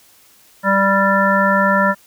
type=harmonic tone; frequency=196 Hz; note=G3; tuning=in tune; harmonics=1 / 3 / 5 / 7 / 9; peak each=-18 / -18 / -18 / -18 / -18 dBFS; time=0.63-1.95 s; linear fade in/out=50 ms; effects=white hiss -50 dBFS RMS until 2.06 s